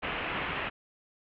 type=low-pass noise; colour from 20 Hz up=white; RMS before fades=-34 dBFS; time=0.02-0.7 s; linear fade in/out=20 ms; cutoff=2900 Hz; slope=48 dB/octave; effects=none